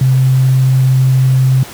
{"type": "tone with quantisation", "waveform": "sine", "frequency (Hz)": 130.81, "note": "C3", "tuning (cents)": 0, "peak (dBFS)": -6, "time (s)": [0.01, 1.63], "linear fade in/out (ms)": 2, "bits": 6, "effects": ["pink hiss -31 dBFS RMS until 1.73 s", "high-pass 80 Hz 12 dB/octave"]}